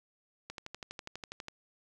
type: click train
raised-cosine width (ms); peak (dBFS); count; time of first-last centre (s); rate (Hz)
0.2; -24; 13; 0.5-1.484; 12.2
effects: none